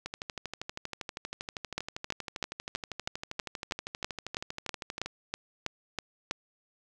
two click trains, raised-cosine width 0.2 ms, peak -19 / -14 dBFS, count 64 / 15, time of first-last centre 0.06-5.06 / 1.78-6.311 s, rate 12.6 / 3.09 Hz, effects none

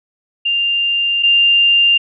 sine tone pair in turn, 2794 / 2794 Hz, F7 / F7, 0 / 0 cents, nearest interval unison, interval 0 cents, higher neither, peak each -13 / -8 dBFS, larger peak second, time 0.45-1.23 / 1.23-1.98 s, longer first, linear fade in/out 10 ms, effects none

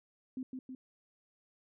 sine tone with echo, 258.3 Hz, C4, 22 cents flat, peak -36 dBFS, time 0.37-0.43 s, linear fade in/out 2 ms, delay 160 ms, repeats 2, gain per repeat -3 dB, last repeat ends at 0.75 s, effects none

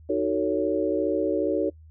sine chord, D# half-diminished seventh, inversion none, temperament just, 311.1 / 373.4 / 448 / 560 Hz, D#4 / F#4 / A4 / C#5, 0 / +16 / +31 / +18 cents, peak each -27 dBFS, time 0.09-1.7 s, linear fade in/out 10 ms, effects noise-tail reverb RT60 0.1 s tail -23 dB re dry + added 79 Hz sine -46 dBFS peak until 1.9 s

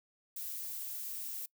violet noise, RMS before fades -41 dBFS, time 0.36-1.46 s, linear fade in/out 5 ms, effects noise-tail reverb RT60 0.1 s tail -23 dB re dry

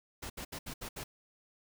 pink noise bursts at uneven times, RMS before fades -42 dBFS, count 6, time 0.22-0.3 / 0.37-0.45 / 0.52-0.59 / 0.66-0.74 / 0.81-0.89 / 0.96-1.04 s, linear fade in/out 10 ms, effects none

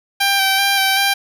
10% pulse tone with vibrato, 784 Hz, G5, in tune, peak -5 dBFS, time 0.2-1.14 s, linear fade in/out 10 ms, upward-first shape square, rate 2.6 Hz, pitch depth 19 cents each way, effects none

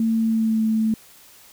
sine tone with pitch glide, 225.3 to 220.4 Hz, A3 to A3, +41 to +3 cents, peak -17 dBFS, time 0-0.94 s, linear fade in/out 2 ms, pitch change -38 cents, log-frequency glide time 0.17-0.63 s, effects white hiss -49 dBFS RMS until 1.52 s

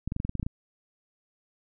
clicks, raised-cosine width 5 ms, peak -18 dBFS, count 10, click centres 0.076 / 0.121 / 0.164 / 0.201 / 0.25 / 0.294 / 0.353 / 0.397 / 0.429 / 0.465 s, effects none

